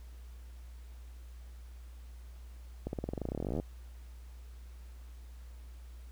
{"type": "accelerating click train", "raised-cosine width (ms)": 2, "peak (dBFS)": -22, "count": 26, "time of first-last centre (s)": [2.87, 3.599], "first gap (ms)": 61, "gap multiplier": 0.93, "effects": ["added 60 Hz sine -46 dBFS peak until 6.11 s", "pink hiss -64 dBFS RMS until 6.11 s"]}